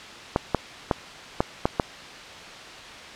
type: clicks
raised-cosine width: 1 ms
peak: -5 dBFS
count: 6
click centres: 0.361 / 0.547 / 0.912 / 1.405 / 1.655 / 1.798 s
effects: white hiss -40 dBFS RMS until 3.15 s + low-pass 4000 Hz 12 dB/octave